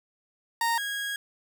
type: tone pair in turn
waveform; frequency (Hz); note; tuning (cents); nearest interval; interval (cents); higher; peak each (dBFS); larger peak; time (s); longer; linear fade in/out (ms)
30% pulse; 927 / 1643.4; A#5 / G#6; -10 / -19; minor seventh; 991; second; -21 / -27; first; 0.61-0.78 / 0.78-1.16; second; 2
effects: none